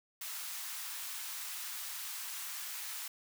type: high-pass noise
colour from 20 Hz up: white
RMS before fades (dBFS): -42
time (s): 0.21-3.08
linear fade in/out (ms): 5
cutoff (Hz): 910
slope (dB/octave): 24
effects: none